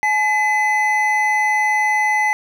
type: tone pair together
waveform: triangle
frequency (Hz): 849.3 / 2020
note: G#5 / B6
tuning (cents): +39 / +39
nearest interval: octave + minor third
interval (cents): 1500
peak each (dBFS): -16 / -15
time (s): 0.03-2.33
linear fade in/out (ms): 0
effects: none